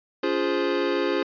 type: chord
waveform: square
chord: Db major seventh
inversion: none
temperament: equal with one note detuned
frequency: 284 / 349.2 / 415.3 / 523.3 Hz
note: Db4 / F4 / Ab4 / C5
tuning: +42 / 0 / 0 / 0 cents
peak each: -30 / -27 / -28 / -29 dBFS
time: 0.23-1.23 s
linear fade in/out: 5 ms
effects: resampled to 11025 Hz